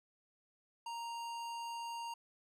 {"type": "tone with low-pass filter", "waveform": "square", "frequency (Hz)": 932.3, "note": "A#5", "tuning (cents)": 0, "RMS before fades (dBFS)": -43, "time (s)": [0.86, 2.14], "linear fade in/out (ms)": 5, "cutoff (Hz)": 10000, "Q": 0.63, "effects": []}